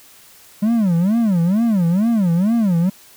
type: tone with vibrato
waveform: triangle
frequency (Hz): 198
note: G3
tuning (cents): +18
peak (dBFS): -11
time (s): 0.62-2.9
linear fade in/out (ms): 10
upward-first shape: sine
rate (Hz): 2.2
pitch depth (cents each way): 300
effects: white hiss -46 dBFS RMS until 3.16 s